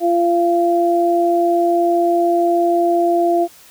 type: tone pair together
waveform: sine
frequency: 344.1 / 687 Hz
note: F4 / F5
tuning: -26 / -29 cents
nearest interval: octave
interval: 1197 cents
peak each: -15 dBFS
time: 0-3.48 s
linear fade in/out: 50 ms
effects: white hiss -45 dBFS RMS until 3.7 s